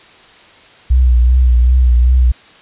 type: tone with vibrato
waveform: sine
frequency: 61.74 Hz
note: B1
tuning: in tune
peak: -6 dBFS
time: 0.9-2.32 s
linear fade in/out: 10 ms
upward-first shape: triangle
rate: 2.6 Hz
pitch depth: 65 cents each way
effects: white hiss -42 dBFS RMS until 2.61 s + resampled to 8000 Hz